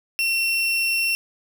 35% pulse tone, 2718 Hz, F7, 48 cents flat, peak -18 dBFS, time 0.19-1.15 s, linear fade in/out 0 ms, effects none

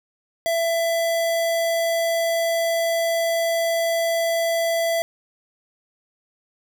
square tone, 667 Hz, E5, 20 cents sharp, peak -20 dBFS, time 0.46-5.02 s, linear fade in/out 0 ms, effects none

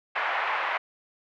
pink band-pass noise, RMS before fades -28 dBFS, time 0.15-0.78 s, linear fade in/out 10 ms, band 730 to 2400 Hz, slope 24 dB/octave, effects none

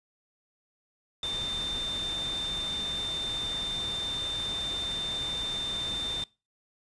sine tone in noise, 3587 Hz, A7, 33 cents sharp, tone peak -30 dBFS, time 1.23-6.24 s, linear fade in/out 2 ms, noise pink, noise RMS -40 dBFS, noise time 1.23-6.24 s, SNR +7 dB, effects noise-tail reverb RT60 0.3 s tail -23 dB re dry + resampled to 22050 Hz

